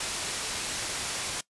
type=low-pass noise; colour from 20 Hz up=white; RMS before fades=-33 dBFS; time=0-1.41 s; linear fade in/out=5 ms; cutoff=9300 Hz; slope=12 dB/octave; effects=noise-tail reverb RT60 0.1 s tail -20 dB re dry + resampled to 24000 Hz